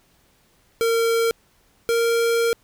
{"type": "tone pair in turn", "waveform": "square", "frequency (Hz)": [458.9, 464], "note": ["A#4", "A#4"], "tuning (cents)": [-27, -8], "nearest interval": "unison", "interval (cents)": 19, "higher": "second", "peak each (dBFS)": -18, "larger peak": "neither", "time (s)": [[0.81, 1.31], [1.89, 2.53]], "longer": "second", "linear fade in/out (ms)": 0, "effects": ["pink hiss -60 dBFS RMS until 2.63 s"]}